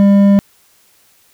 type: tone with hard clipping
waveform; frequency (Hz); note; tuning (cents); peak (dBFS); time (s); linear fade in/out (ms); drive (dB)
triangle; 199.8; G3; +33; -7; 0-0.39; 0; 10
effects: white hiss -52 dBFS RMS until 1.33 s